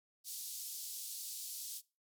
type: band-pass noise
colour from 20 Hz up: white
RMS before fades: -45 dBFS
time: 0.24-1.82 s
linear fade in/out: 50 ms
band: 4000 to 15000 Hz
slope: 24 dB/octave
effects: noise-tail reverb RT60 0.3 s tail -22 dB re dry